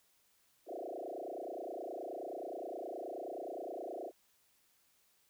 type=tone with frequency modulation; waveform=sine; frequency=523.3 Hz; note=C5; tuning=in tune; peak=-40 dBFS; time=0.66-4.12 s; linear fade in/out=50 ms; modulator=29.5 Hz; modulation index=6.6; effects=white hiss -72 dBFS RMS until 5.29 s